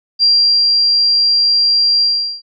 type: tone with ADSR envelope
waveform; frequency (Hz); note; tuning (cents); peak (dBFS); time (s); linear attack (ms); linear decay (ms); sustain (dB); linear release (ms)
sine; 4751; D8; +19; -7; 0.19-2.42; 39; 400; -2; 400
effects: none